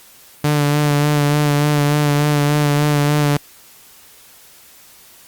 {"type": "tone with vibrato", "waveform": "sawtooth", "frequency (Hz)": 146.83, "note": "D3", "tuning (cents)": 0, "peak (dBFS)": -9, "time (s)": [0.44, 3.37], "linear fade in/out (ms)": 5, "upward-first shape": "sine", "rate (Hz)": 3.4, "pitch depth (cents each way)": 27, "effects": ["white hiss -45 dBFS RMS until 5.27 s", "Opus 48 kbps"]}